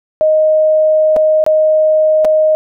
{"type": "tone with dropouts", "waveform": "sine", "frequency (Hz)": 622.3, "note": "D#5", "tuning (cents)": 0, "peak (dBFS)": -7, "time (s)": [0.21, 2.55], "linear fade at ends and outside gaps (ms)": 0, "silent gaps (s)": [[1.163, 1.167], [1.44, 1.464], [2.247, 2.251]], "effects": []}